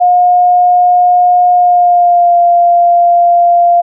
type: tone with pitch glide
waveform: sine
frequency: 716 to 695.2 Hz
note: F5 to F5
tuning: +43 to -8 cents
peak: -4 dBFS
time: 0-3.82 s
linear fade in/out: 20 ms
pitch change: -51 cents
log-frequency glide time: 1.52-2.37 s
effects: none